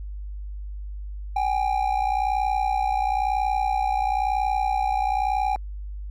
triangle ring-modulated tone, 795 Hz, G5, 24 cents sharp, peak -16 dBFS, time 1.36-5.56 s, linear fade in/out 0 ms, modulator 30.5 Hz, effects added 50 Hz sine -31 dBFS peak until 6.1 s

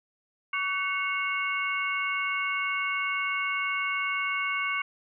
sine tone cluster, 1133 / 1507 / 2197 / 2784 Hz, C#6 / F#6 / C#7 / F7, +37 / +31 / -16 / -6 cents, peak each -32 / -35 / -29 / -35 dBFS, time 0.53-4.82 s, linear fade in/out 5 ms, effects none

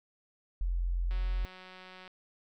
sine tone, 43.65 Hz, F1, in tune, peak -28 dBFS, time 0.61-1.45 s, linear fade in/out 0 ms
click train, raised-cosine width 0.3 ms, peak -34 dBFS, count 180, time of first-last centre 1.11-2.078 s, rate 185 Hz
effects none

